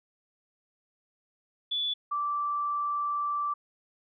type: tone pair in turn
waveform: sine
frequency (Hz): 3452 / 1167.7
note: A7 / D6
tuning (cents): -34 / -10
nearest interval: octave + perfect fifth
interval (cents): 1876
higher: first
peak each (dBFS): -27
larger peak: neither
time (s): 1.71-1.94 / 2.11-3.54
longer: second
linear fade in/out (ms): 10
effects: none